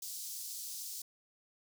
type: high-pass noise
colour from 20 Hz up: pink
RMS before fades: -43 dBFS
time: 0.02-1.02 s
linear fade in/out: 5 ms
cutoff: 4900 Hz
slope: 24 dB/octave
effects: none